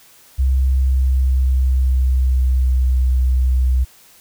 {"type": "tone with pitch glide", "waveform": "sine", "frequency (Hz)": [65.6, 63.66], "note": ["C2", "C2"], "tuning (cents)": [5, -47], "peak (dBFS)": -12, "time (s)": [0.38, 3.85], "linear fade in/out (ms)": 20, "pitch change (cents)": -52, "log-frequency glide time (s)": [0.69, 2.94], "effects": ["white hiss -48 dBFS RMS until 4.2 s"]}